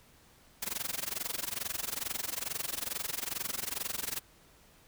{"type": "noise with amplitude modulation", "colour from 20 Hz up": "white", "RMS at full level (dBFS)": -33, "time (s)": [0.62, 4.2], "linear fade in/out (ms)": 5, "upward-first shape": "sine", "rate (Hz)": 22.3, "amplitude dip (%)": 95, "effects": ["pink hiss -61 dBFS RMS until 4.87 s"]}